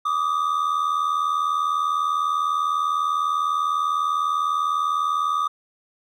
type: ring-modulated tone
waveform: triangle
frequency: 1204 Hz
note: D6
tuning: 43 cents sharp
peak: -15 dBFS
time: 0.05-5.48 s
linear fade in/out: 10 ms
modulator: 40 Hz
effects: none